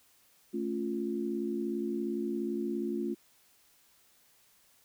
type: chord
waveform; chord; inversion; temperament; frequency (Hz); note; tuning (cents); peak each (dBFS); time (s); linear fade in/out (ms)
sine; A augmented; none; equal; 220 / 277.2 / 349.2; A3 / C#4 / E#4; 0 / 0 / 0; -35 / -37 / -34; 0.53-3.15; 20
effects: white hiss -65 dBFS RMS until 4.84 s